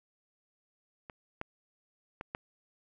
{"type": "clicks", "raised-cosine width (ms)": 0.5, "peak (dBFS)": [-29, -21, -24, -20], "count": 4, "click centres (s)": [1.098, 1.414, 2.211, 2.349], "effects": []}